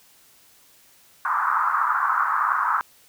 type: band-pass noise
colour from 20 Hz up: white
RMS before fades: -22 dBFS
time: 1.25-2.81 s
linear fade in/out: 0 ms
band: 970 to 1400 Hz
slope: 48 dB/octave
effects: white hiss -55 dBFS RMS until 3.08 s